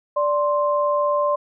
sine tone pair together, 585.9 / 1050 Hz, D5 / C6, -4 / +6 cents, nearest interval minor seventh, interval 1010 cents, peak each -19 / -21 dBFS, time 0.16-1.36 s, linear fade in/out 10 ms, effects none

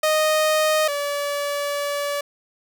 sawtooth tone pair in turn, 620 / 574.6 Hz, D#5 / D5, -6 / -38 cents, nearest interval minor second, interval 132 cents, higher first, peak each -13 / -19 dBFS, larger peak first, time 0.03-0.88 / 0.88-2.21 s, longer second, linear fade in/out 5 ms, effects none

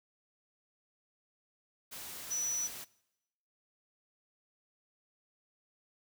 sine tone in noise, 5920 Hz, F#8, in tune, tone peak -32 dBFS, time 2.3-2.68 s, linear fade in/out 20 ms, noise white, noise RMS -45 dBFS, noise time 1.91-2.85 s, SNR +10 dB, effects noise-tail reverb RT60 0.9 s tail -22 dB re dry

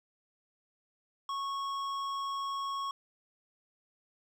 triangle tone with hard clipping, 1102 Hz, C#6, 11 cents flat, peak -35 dBFS, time 1.29-2.91 s, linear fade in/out 2 ms, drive 14 dB, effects none

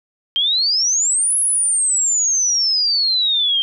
sine exponential two-way sweep, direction up then down, 3136 to 10780 to 3136 Hz, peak -14 dBFS, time 0.36-3.62 s, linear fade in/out 0 ms, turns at 1.38 s, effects none

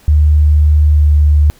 sine tone with pitch glide, 75.2 to 74.34 Hz, D2 to D2, +42 to +22 cents, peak -5 dBFS, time 0.08-1.5 s, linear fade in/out 0 ms, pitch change -20 cents, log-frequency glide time 0.94-1.07 s, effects pink hiss -46 dBFS RMS until 1.59 s

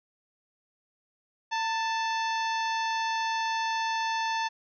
harmonic tone with a mistuned harmonic, 880 Hz, A5, in tune, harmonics 1 / 2 / 3 / 4 / 5 / 6 / 7, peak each -28 / -34 / -38 / -40 / -42 / -44 / -45 dBFS, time 1.51-4.49 s, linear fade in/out 20 ms, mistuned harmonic 1, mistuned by +46 cents, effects none

